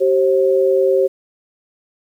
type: tone pair together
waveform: sine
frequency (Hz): 384.2 / 534.4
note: G4 / C5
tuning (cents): -35 / +36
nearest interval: tritone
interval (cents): 571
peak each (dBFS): -14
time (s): 0-1.08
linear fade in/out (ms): 20
effects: 8-bit